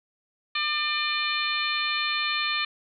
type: harmonic tone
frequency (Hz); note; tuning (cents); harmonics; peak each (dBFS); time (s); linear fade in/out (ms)
599; D5; +34; 2 / 3 / 4 / 5 / 6 / 7; -31 / -32 / -29 / -34 / -32 / -32; 0.55-2.65; 5
effects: none